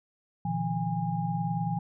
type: tone cluster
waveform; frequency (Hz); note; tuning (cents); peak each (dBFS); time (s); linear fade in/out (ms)
sine; 120.3 / 151.4 / 170.2 / 815; B2 / D#3 / F3 / G#5; -45 / -47 / -44 / -33; -34 / -35 / -30 / -33; 0.45-1.79; 5
effects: none